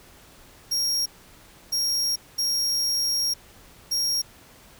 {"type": "tone bursts at uneven times", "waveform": "40% pulse", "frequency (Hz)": 5588, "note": "F8", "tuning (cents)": 0, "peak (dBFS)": -21, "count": 4, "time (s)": [[0.71, 1.06], [1.72, 2.16], [2.38, 3.34], [3.91, 4.22]], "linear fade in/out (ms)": 10, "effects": ["pink hiss -51 dBFS RMS until 4.79 s"]}